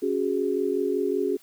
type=chord; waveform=sine; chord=C# suspended fourth; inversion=none; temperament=equal; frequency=277.2 / 370 / 415.3 Hz; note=C#4 / F#4 / G#4; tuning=0 / 0 / 0 cents; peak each=-29 / -26 / -26 dBFS; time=0.02-1.37 s; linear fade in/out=10 ms; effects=white hiss -56 dBFS RMS until 1.42 s